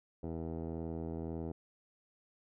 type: tone with low-pass filter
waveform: 15% pulse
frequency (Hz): 81.9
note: E2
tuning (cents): -11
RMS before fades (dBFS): -40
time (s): 0.23-1.52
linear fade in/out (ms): 5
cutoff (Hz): 530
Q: 4.6
effects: none